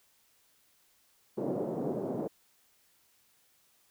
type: band-pass noise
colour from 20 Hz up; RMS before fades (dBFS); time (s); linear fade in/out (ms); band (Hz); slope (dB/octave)
white; -34; 1.37-2.28; 10; 150 to 560; 24
effects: white hiss -68 dBFS RMS until 3.9 s